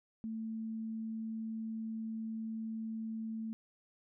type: tone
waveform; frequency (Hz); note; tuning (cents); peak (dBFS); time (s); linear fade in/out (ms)
sine; 222.4; A3; +19; -37; 0.24-3.53; 0
effects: none